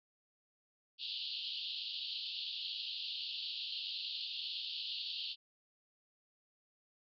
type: band-pass noise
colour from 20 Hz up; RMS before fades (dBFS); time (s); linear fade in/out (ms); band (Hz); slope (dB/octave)
white; -42; 0.98-5.36; 50; 2800 to 4600; 96
effects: none